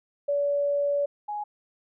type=tone pair in turn; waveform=sine; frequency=572 / 834 Hz; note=D5 / G#5; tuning=-46 / +7 cents; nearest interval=perfect fifth; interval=653 cents; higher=second; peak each=-22 / -29 dBFS; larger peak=first; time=0.28-1.06 / 1.28-1.44 s; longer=first; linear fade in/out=10 ms; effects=none